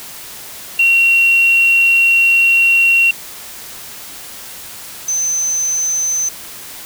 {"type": "tone pair in turn", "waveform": "sine", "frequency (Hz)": [2739, 6136], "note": ["F7", "G8"], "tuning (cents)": [-34, -38], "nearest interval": "octave + major second", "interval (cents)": 1396, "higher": "second", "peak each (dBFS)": [-7, -14], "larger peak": "first", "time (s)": [[0.79, 3.11], [5.08, 6.29]], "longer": "first", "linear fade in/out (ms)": 5, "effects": ["tanh soft clip ceiling -3 dBFS", "white hiss -32 dBFS RMS until 6.85 s"]}